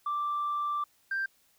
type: tone pair in turn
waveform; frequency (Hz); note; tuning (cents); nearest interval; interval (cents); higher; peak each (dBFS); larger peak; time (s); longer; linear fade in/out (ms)
sine; 1174.7 / 1576.7; D6 / G6; 0 / +10; perfect fourth; 510; second; -27; neither; 0.06-0.84 / 1.11-1.26; first; 5
effects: tanh soft clip ceiling -25 dBFS + white hiss -67 dBFS RMS until 1.58 s